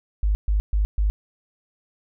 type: tone bursts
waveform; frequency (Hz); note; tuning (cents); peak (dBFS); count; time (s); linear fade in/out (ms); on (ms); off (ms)
sine; 51.4; G#1; -17; -17; 4; 0.23-1.1; 0; 120; 130
effects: none